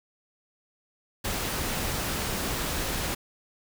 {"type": "noise", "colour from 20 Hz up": "pink", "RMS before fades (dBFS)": -30, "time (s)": [1.24, 3.15], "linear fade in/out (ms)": 10, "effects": []}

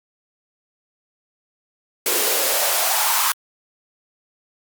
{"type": "noise with high-pass filter sweep", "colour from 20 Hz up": "white", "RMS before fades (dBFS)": -19, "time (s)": [2.06, 3.32], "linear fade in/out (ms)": 2, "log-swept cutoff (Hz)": [360, 1100], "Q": 4.2, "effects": ["Opus 48 kbps"]}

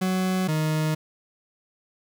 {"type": "tone pair in turn", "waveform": "40% pulse", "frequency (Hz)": [186.2, 155.54], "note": ["F#3", "D#3"], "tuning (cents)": [11, 0], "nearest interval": "minor third", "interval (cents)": 311, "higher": "first", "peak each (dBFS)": -21, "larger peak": "neither", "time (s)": [[0.01, 0.48], [0.48, 0.95]], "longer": "neither", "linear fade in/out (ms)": 10, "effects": []}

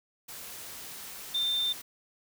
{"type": "tone in noise", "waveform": "sine", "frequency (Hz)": 3589, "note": "A7", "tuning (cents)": 34, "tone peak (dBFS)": -26, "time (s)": [1.34, 1.73], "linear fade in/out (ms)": 10, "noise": "white", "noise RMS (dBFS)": -43, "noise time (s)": [0.28, 1.82], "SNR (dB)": 14, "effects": []}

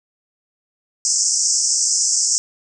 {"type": "band-pass noise", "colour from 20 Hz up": "pink", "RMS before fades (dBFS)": -18, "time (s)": [1.05, 2.38], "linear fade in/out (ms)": 0, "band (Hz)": [5200, 8200], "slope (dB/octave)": 96, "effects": []}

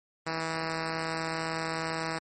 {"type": "tone", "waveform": "5% pulse", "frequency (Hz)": 162.2, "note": "E3", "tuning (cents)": -28, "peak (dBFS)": -19, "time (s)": [0.26, 2.19], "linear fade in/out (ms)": 10, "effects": ["MP3 32 kbps"]}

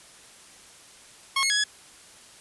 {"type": "tone with pitch steps", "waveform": "15% pulse", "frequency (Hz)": [1089, 2170, 1671, 1686], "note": ["C#6", "C#7", "G#6", "G#6"], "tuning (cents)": [-31, -37, 10, 26], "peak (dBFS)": -15, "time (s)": [1.36, 1.64], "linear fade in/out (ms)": 5, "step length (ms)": 70, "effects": ["white hiss -50 dBFS RMS until 2.4 s", "resampled to 24000 Hz"]}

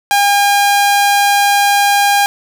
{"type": "tone", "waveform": "sawtooth", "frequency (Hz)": 808, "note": "G#5", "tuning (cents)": -48, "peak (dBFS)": -5, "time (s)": [0.11, 2.26], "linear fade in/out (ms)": 0, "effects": []}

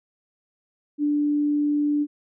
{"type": "tone", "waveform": "sine", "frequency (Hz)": 293.7, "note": "D4", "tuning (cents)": 0, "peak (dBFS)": -19, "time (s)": [0.98, 2.07], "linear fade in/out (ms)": 50, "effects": []}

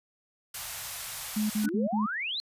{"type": "band-stop noise", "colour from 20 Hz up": "white", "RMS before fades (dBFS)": -37, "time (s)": [0.54, 1.66], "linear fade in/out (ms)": 5, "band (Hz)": [150, 600], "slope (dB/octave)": 24}
{"type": "tone bursts", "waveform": "sine", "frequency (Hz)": 212.7, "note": "G#3", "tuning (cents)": 42, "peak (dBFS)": -25, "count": 4, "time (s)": [1.36, 2.064], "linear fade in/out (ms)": 10, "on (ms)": 140, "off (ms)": 48}
{"type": "tone with exponential growth", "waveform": "sine", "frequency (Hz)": 1485, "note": "F#6", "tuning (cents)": 6, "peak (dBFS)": -32, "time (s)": [1.54, 1.69], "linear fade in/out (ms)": 0, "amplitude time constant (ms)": 32}
{"type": "exponential sweep", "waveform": "sine", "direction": "up", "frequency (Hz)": [261.6, 4270], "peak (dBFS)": -30, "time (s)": [1.64, 2.4], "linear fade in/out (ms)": 0}
{"effects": ["resampled to 32000 Hz"]}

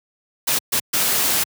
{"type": "noise bursts at uneven times", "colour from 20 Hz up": "white", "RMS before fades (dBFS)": -19, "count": 3, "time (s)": [[0.47, 0.59], [0.72, 0.8], [0.93, 1.44]], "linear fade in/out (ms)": 10, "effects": ["high-pass 100 Hz 12 dB/octave"]}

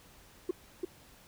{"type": "tone with echo", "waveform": "sine", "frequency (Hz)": 359.3, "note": "F4", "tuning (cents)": 49, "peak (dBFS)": -25, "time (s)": [0.49, 0.51], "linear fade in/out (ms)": 5, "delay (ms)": 340, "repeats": 1, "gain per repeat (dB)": -4, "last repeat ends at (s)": 0.85, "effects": ["tanh soft clip ceiling -25 dBFS", "pink hiss -58 dBFS RMS until 1.27 s"]}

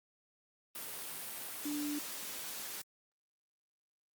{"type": "tone in noise", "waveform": "sine", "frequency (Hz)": 293.7, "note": "D4", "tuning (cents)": 0, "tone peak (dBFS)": -35, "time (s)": [1.65, 1.99], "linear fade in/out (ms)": 5, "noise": "white", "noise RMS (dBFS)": -43, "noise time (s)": [0.75, 2.82], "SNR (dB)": 5, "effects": ["high-pass 150 Hz 12 dB/octave", "Opus 32 kbps"]}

